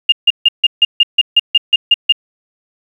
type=tone bursts; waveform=sine; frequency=2823 Hz; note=F7; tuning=18 cents sharp; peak=-4 dBFS; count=12; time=0.09-2.124 s; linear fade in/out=5 ms; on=32 ms; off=150 ms; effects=7-bit